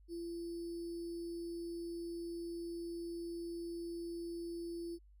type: tone with sample-and-hold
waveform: sine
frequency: 340 Hz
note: F4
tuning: 46 cents flat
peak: -40 dBFS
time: 0.08-4.99 s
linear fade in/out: 50 ms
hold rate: 4900 Hz
effects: added 50 Hz sine -59 dBFS peak until 5.2 s + resampled to 32000 Hz